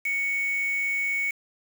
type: tone with quantisation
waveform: sine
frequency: 2226 Hz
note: C#7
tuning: 7 cents sharp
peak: -24 dBFS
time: 0.05-1.31 s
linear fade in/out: 5 ms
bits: 6
effects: none